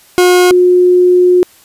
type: tone pair in turn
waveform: 40% pulse / sine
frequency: 360 / 360 Hz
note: F#4 / F#4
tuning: -47 / -47 cents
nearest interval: unison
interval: 0 cents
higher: neither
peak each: -4 dBFS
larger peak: neither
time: 0.18-0.51 / 0.51-1.43 s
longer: second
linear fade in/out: 0 ms
effects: white hiss -44 dBFS RMS until 1.64 s + resampled to 32000 Hz